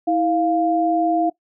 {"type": "tone pair together", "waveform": "sine", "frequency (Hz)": [324.2, 698.5], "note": ["E4", "F5"], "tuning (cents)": [-29, 0], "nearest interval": "octave + minor second", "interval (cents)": 1329, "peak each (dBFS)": [-19, -18], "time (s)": [0.07, 1.3], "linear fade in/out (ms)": 10, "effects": ["noise-tail reverb RT60 0.1 s tail -19 dB re dry"]}